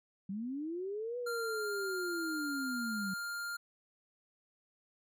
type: linear two-way sweep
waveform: sine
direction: up then down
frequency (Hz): 185.7 to 493.9 to 185.7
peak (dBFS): -36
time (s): 0.29-3.14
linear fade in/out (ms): 5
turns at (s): 1.18
type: tone with pitch glide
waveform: square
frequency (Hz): 1390 to 1402.1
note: F6 to F6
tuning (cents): -9 to +6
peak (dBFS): -38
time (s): 1.26-3.57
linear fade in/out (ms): 10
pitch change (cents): +15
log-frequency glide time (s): 1.48-1.75
effects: none